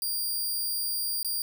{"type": "tone with dropouts", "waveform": "10% pulse", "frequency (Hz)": 4781, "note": "D8", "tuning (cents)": 30, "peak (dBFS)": -21, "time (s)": [0.02, 1.42], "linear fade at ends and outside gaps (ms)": 1, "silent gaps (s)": [1.23, 1.247], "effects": []}